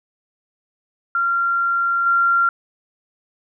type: tone with level steps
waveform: sine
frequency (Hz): 1380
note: F6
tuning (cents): -21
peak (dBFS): -16 / -13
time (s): 1.15-2.49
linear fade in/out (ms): 2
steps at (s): 2.06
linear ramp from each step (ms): 5
effects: none